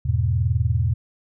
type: chord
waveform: sine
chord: E major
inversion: none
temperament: equal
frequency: 82.41 / 103.83 / 123.47 Hz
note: E2 / G#2 / B2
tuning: 0 / 0 / 0 cents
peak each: -22 dBFS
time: 0.05-0.94 s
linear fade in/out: 10 ms
effects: none